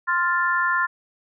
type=chord; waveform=sine; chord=F major; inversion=second; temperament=equal; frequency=1046.5 / 1396.9 / 1760 Hz; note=C6 / F6 / A6; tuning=0 / 0 / 0 cents; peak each=-23 dBFS; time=0.07-0.87 s; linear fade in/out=20 ms; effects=none

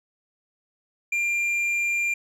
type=tone with tanh clipping; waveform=sine; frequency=2388 Hz; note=D7; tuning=28 cents sharp; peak=-23 dBFS; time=1.12-2.14 s; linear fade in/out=5 ms; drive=6 dB; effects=none

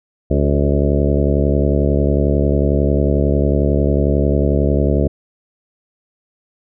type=harmonic tone with a mistuned harmonic; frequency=71.1 Hz; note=C#2; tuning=45 cents sharp; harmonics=1 / 2 / 3 / 4 / 5 / 6 / 7 / 8 / 9; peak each=-16 / -19 / -21 / -22 / -23 / -24 / -24 / -25 / -26 dBFS; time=0.3-5.08 s; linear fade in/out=10 ms; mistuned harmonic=5; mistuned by=+46 cents; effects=none

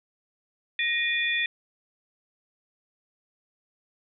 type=tone cluster; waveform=sine; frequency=1874 / 2438 / 3473 Hz; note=A#6 / D#7 / A7; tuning=+9 / -36 / -23 cents; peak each=-27 / -27 / -30 dBFS; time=0.79-1.46 s; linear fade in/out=2 ms; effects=none

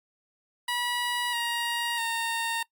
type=tone with pitch steps; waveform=15% pulse; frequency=970 / 944 / 918.7 Hz; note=B5 / A#5 / A#5; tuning=-31 / +22 / -25 cents; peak=-21 dBFS; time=0.68-2.63 s; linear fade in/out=5 ms; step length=650 ms; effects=noise-tail reverb RT60 0.1 s tail -21 dB re dry + Opus 48 kbps

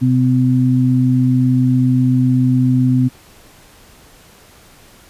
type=tone pair together; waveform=sine; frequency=127.4 / 254.8 Hz; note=C3 / C4; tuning=-46 / -46 cents; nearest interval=octave; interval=1200 cents; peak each=-13 dBFS; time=0.01-3.09 s; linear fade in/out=20 ms; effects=pink hiss -45 dBFS RMS until 5.09 s + resampled to 32000 Hz

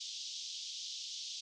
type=band-pass noise; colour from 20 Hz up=pink; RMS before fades=-44 dBFS; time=0-1.41 s; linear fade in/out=10 ms; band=3200 to 6400 Hz; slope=48 dB/octave; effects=none

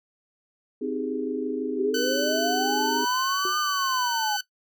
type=chord; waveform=sine; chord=Ab major seventh; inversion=first; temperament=just; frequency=259.6 / 311.5 / 389.3 / 415.3 Hz; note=C4 / Eb4 / G4 / Ab4; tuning=-13 / +2 / -12 / 0 cents; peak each=-30 / -32 / -35 / -30 dBFS; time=0.81-3.05 s; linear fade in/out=10 ms
type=linear two-way sweep; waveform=sine; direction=up then down; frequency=369.2 to 1220 to 814 Hz; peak=-25 dBFS; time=1.78-4.37 s; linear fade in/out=10 ms; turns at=3.58 s
type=tone; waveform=15% pulse; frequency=1508 Hz; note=F#6; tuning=32 cents sharp; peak=-20 dBFS; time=1.94-4.41 s; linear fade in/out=5 ms
type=tone with exponential decay; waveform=sine; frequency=369.2 Hz; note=F#4; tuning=4 cents flat; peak=-26 dBFS; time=3.45-3.64 s; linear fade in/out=2 ms; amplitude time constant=40 ms
effects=noise-tail reverb RT60 0.1 s tail -18 dB re dry

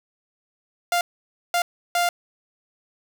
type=tone bursts at uneven times; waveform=sawtooth; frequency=698.5 Hz; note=F5; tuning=in tune; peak=-15 dBFS; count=3; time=0.92-1.01 / 1.54-1.62 / 1.95-2.09 s; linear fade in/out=2 ms; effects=none

